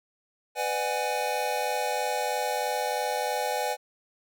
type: chord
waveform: square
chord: G# half-diminished seventh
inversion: first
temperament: just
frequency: 498.4 / 598 / 747.5 / 830.6 Hz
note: B4 / D5 / F#5 / G#5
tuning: +16 / +31 / +17 / 0 cents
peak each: -33 / -34 / -34 / -31 dBFS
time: 0.55-3.77 s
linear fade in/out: 50 ms
effects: none